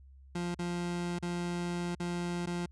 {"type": "tone with dropouts", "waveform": "30% pulse", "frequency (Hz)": 174.61, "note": "F3", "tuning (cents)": 0, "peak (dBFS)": -30, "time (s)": [0.35, 2.66], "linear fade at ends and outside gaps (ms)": 5, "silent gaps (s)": [[0.546, 0.59], [1.188, 1.225], [1.95, 1.999], [2.46, 2.47]], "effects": ["added 67 Hz sine -52 dBFS peak until 2.71 s", "resampled to 22050 Hz"]}